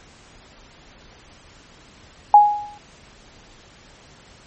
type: tone with exponential decay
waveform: sine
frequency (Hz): 830.6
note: G#5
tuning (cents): 0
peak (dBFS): -3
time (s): 2.34-2.78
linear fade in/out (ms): 2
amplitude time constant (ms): 95
effects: pink hiss -48 dBFS RMS until 4.46 s + MP3 32 kbps